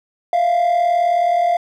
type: tone pair together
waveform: triangle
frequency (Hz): 659.3 / 698.5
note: E5 / F5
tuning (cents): 0 / 0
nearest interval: minor second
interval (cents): 100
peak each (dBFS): -18 / -11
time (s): 0.33-1.57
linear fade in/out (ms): 2
effects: tanh soft clip ceiling -8 dBFS